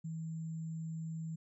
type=tone with sample-and-hold; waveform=sine; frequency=161.4 Hz; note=E3; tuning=36 cents flat; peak=-38 dBFS; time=0.04-1.36 s; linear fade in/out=10 ms; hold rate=7350 Hz; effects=resampled to 24000 Hz